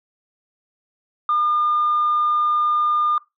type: tone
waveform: sine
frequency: 1209 Hz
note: D6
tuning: 50 cents sharp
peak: -15 dBFS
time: 1.29-3.18 s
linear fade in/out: 2 ms
effects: noise-tail reverb RT60 0.2 s tail -21 dB re dry + tanh soft clip ceiling -12 dBFS